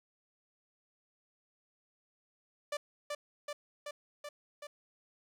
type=tone with echo; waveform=sawtooth; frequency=587 Hz; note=D5; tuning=1 cent flat; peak=-30 dBFS; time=2.72-2.77 s; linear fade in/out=5 ms; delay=380 ms; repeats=5; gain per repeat=-2 dB; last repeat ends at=4.67 s; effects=low-pass 10000 Hz 12 dB/octave + 11-bit